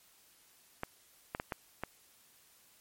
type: clicks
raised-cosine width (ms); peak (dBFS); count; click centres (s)
0.5; -20; 5; 0.834 / 1.349 / 1.399 / 1.522 / 1.836
effects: white hiss -64 dBFS RMS until 2.8 s + MP3 64 kbps